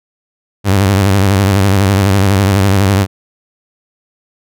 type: tone with vibrato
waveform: sawtooth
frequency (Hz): 98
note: G2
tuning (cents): 0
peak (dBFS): -4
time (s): 0.64-3.07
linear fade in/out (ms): 50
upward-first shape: sine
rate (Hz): 12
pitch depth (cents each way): 84
effects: none